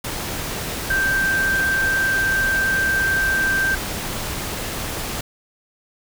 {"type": "tone in noise", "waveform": "sine", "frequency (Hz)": 1568, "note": "G6", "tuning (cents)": 0, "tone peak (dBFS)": -17, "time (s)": [0.9, 3.75], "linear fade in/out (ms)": 5, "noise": "pink", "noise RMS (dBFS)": -27, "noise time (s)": [0.04, 5.21], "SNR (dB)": 7, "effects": []}